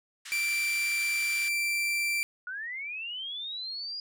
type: band-pass noise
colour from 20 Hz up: pink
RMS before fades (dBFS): -43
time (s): 0.25-1.49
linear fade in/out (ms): 10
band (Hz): 1500 to 9100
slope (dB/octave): 24
type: tone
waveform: 40% pulse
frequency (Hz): 2349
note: D7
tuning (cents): 0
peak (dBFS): -26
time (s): 0.32-2.23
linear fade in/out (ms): 0
type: linear sweep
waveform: sine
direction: up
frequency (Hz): 1429 to 4900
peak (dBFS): -34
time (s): 2.47-4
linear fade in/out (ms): 2
effects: none